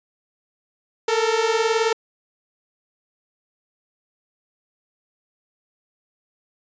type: beating tone pair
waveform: sawtooth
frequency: 440 / 459 Hz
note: A4 / A#4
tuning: 0 / -27 cents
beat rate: 19 Hz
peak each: -17 dBFS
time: 1.08-1.93 s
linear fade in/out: 5 ms
effects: resampled to 16000 Hz